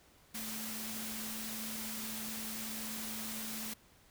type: tone in noise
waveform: sine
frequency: 220 Hz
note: A3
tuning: in tune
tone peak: -45 dBFS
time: 0.34-3.74 s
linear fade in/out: 10 ms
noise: white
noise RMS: -42 dBFS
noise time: 0.34-3.74 s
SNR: -6 dB
effects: pink hiss -64 dBFS RMS until 4.1 s